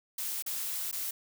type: noise with dropouts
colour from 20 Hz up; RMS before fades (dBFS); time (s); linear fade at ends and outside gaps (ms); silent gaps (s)
blue; -35; 0.18-1.11; 5; 0.424-0.462 / 0.914-0.926
effects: none